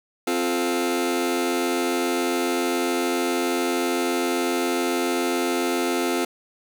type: chord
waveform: sawtooth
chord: F major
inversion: second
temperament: just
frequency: 261.9 / 349.2 / 436.5 Hz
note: C4 / F4 / A4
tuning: +2 / 0 / -14 cents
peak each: -22 / -20 / -25 dBFS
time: 0.27-6.25 s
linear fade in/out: 5 ms
effects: 7-bit